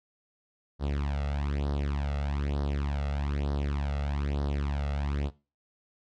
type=tone with flanger; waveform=sawtooth; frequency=71.3 Hz; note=C#2; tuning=49 cents sharp; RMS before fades=-30 dBFS; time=0.79-5.31 s; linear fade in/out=50 ms; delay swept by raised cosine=0.2 to 1.5 ms; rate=1.1 Hz; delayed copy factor=+0.8; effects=noise-tail reverb RT60 0.3 s tail -19 dB re dry + low-pass 4000 Hz 12 dB/octave